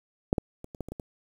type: clicks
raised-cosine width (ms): 2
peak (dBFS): -8 / -12 / -26 / -28 / -19 / -26 / -23 / -23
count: 8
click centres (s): 0.329 / 0.382 / 0.644 / 0.748 / 0.807 / 0.886 / 0.92 / 0.998
effects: 8-bit